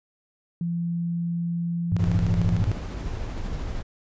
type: tone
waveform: sine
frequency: 170.5 Hz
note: F3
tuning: 41 cents flat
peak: -24 dBFS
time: 0.61-2.62 s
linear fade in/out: 2 ms
type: tone bursts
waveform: sine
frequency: 102.6 Hz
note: G#2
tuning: 21 cents flat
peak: -19 dBFS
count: 11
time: 1.92-2.716 s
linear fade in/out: 0 ms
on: 46 ms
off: 29 ms
type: noise with tremolo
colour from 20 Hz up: brown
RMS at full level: -29 dBFS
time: 1.98-3.83 s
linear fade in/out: 20 ms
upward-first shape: sine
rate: 13 Hz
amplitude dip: 25%
effects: resampled to 16000 Hz